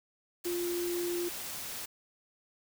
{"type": "tone in noise", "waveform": "sine", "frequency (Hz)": 349.2, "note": "F4", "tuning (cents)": 0, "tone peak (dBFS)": -31, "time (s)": [0.45, 1.29], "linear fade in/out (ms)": 10, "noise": "white", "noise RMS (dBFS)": -40, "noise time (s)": [0.44, 1.86], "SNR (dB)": 6, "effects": []}